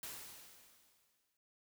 white noise with exponential decay, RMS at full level -45 dBFS, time 0.03-1.37 s, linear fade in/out 1 ms, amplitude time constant 290 ms, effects none

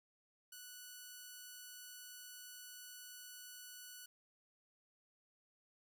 5% pulse tone, 1479 Hz, F#6, 1 cent flat, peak -40 dBFS, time 0.52-4.06 s, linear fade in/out 5 ms, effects none

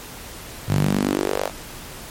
sawtooth tone with high-pass filter sweep, 49 Hz, G1, in tune, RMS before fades -21 dBFS, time 0.67-1.51 s, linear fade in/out 50 ms, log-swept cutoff 110 to 650 Hz, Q 3.2, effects pink hiss -37 dBFS RMS until 2.1 s + MP3 64 kbps

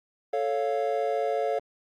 triangle chord, A augmented, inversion none, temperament equal, 440 / 554.4 / 698.5 Hz, A4 / C#5 / E#5, 0 / 0 / 0 cents, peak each -27 dBFS, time 0.33-1.59 s, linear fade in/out 5 ms, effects Opus 48 kbps

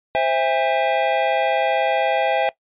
square chord, C augmented, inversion none, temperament equal with one note detuned, 523.3 / 659.3 / 811.6 Hz, C5 / E5 / G#5, 0 / 0 / -40 cents, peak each -24 / -21 / -21 dBFS, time 0.15-2.49 s, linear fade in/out 0 ms, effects noise-tail reverb RT60 0.1 s tail -19 dB re dry + resampled to 8000 Hz

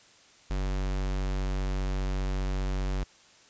square tone, 47.45 Hz, F#1, 44 cents sharp, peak -28 dBFS, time 0.5-3.04 s, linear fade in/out 10 ms, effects white hiss -57 dBFS RMS until 3.49 s + resampled to 16000 Hz

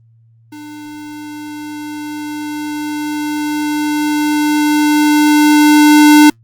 square tone with level ramp, 299.3 Hz, D4, 33 cents sharp, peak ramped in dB -30 to -3 dBFS, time 0.52-6.3 s, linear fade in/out 5 ms, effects added 114 Hz sine -45 dBFS peak until 6.43 s + Opus 32 kbps

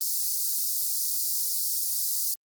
white high-pass noise, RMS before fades -27 dBFS, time 0.01-2.34 s, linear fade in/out 0 ms, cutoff 4500 Hz, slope 48 dB/octave, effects Opus 24 kbps

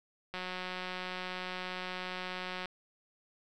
click train, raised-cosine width 0.3 ms, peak -23 dBFS, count 425, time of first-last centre 0.34-2.657 s, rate 183 Hz, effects none

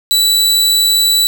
sawtooth tone, 3951 Hz, B7, in tune, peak -6 dBFS, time 0.11-1.27 s, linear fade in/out 0 ms, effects none

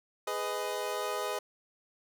25% pulse chord, G# minor, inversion none, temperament equal with one note detuned, 415.3 / 499.3 / 622.3 Hz, G#4 / B4 / D#5, 0 / +19 / 0 cents, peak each -33 dBFS, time 0.27-1.39 s, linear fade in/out 5 ms, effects none

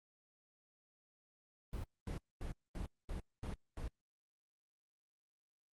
brown noise bursts, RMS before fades -42 dBFS, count 7, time 1.73-3.88 s, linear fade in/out 2 ms, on 110 ms, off 230 ms, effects Opus 24 kbps

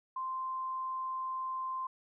sine tone, 1043 Hz, C6, 6 cents flat, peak -34 dBFS, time 0.16-1.87 s, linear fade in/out 5 ms, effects none

